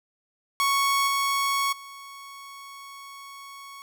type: tone with level steps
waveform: sawtooth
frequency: 1108.7 Hz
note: C#6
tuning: in tune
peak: -17 / -19 / -37 dBFS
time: 0.6-3.82 s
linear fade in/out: 0 ms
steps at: 1.07 / 1.72 s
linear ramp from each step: 10 ms
effects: none